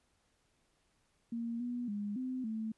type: tone with pitch steps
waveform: sine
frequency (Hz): 232.6 / 243.2 / 205.4 / 256.6 / 220.3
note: A#3 / B3 / G#3 / C4 / A3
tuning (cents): -4 / -26 / -19 / -34 / +2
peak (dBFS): -35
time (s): 1.32-2.72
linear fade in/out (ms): 5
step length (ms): 280
effects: pink hiss -75 dBFS RMS until 2.77 s + resampled to 24000 Hz